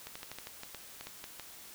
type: clicks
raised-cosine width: 0.2 ms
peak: -25 dBFS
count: 12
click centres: 0.07 / 0.155 / 0.231 / 0.316 / 0.386 / 0.471 / 0.634 / 0.747 / 1.01 / 1.07 / 1.241 / 1.397 s
effects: white hiss -51 dBFS RMS until 1.74 s